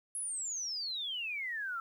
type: exponential sweep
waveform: sine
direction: down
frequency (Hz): 10850 to 1318.5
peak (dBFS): -35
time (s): 0.15-1.8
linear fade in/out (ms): 2
effects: 11-bit